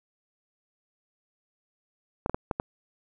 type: clicks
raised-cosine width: 1 ms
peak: -13 dBFS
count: 5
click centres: 2.261 / 2.296 / 2.345 / 2.512 / 2.599 s
effects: none